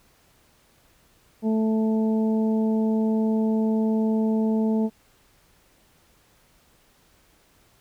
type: harmonic tone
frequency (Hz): 219.7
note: A3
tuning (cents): -2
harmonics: 1 / 2 / 3 / 4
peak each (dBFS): -20 / -28 / -35 / -38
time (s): 1.42-4.9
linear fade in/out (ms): 50
effects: pink hiss -60 dBFS RMS until 7.8 s